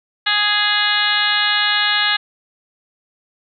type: harmonic tone with a mistuned harmonic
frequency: 415.3 Hz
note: G#4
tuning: in tune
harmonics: 2 / 3 / 4 / 5 / 6 / 7 / 8 / 9 / 10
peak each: -26 / -25 / -19 / -24 / -29 / -22 / -23 / -23 / -24 dBFS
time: 0.26-2.17 s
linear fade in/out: 10 ms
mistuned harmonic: 8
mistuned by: +32 cents
effects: none